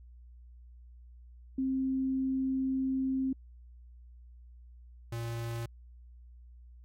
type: tone pair in turn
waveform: sine / square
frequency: 264.2 / 116.47 Hz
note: C4 / A#2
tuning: +17 / -1 cents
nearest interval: octave + major second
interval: 1418 cents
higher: first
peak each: -28 / -35 dBFS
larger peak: first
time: 1.58-3.33 / 5.12-5.66 s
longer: first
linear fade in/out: 5 ms
effects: added 60 Hz sine -50 dBFS peak until 6.84 s + AAC 64 kbps